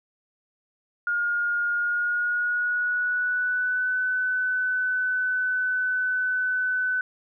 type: tone with pitch glide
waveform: sine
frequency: 1423 to 1505 Hz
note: F6 to F#6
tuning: +32 to +29 cents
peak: -22 dBFS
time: 1.07-7.01 s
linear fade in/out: 2 ms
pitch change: +97 cents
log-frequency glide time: 1.74-3.97 s
effects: none